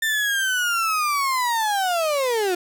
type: linear sweep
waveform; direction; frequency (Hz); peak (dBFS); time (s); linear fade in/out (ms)
35% pulse; down; 1800 to 345.8; -18; 0.02-2.55; 5
effects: none